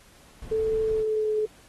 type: noise with tremolo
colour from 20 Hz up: brown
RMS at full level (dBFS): -38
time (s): 0.42-1.03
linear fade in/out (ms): 2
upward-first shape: sine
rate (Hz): 13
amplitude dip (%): 30
type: tone with pitch glide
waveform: sine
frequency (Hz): 440 to 428.5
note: A4 to A4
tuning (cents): 0 to -46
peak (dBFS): -22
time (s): 0.51-1.46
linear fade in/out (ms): 10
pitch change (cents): -46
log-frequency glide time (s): 0.84-1.31
effects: pink hiss -55 dBFS RMS until 1.68 s + AAC 32 kbps